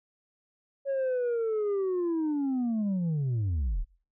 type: linear sweep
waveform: sine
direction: down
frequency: 556 to 30.07 Hz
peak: -23 dBFS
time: 0.85-3.85 s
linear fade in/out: 50 ms
effects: noise-tail reverb RT60 0.4 s tail -22 dB re dry + tanh soft clip ceiling -25 dBFS